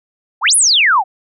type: exponential two-way sweep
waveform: sine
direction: up then down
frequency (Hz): 710 to 11130 to 710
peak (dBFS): -8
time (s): 0.41-1.04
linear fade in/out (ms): 50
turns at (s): 0.55
effects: none